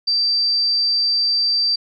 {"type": "tone", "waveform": "sine", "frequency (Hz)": 4676, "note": "D8", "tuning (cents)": -8, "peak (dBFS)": -15, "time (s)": [0.07, 1.76], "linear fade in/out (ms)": 10, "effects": []}